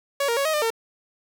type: tone with pitch steps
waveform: sawtooth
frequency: 561 / 467.5 / 556 / 629 / 601 / 454 Hz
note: C#5 / A#4 / C#5 / D#5 / D5 / A#4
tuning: +21 / +5 / +5 / +19 / +40 / -46 cents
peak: -17 dBFS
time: 0.2-0.704 s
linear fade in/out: 5 ms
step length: 84 ms
effects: none